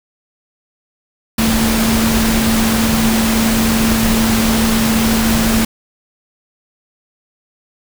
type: tone in noise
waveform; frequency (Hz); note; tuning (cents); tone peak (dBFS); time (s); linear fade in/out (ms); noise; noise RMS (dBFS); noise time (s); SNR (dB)
sine; 223.9; A3; +30; -13; 1.38-5.65; 5; pink; -17; 1.38-5.65; +1
effects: none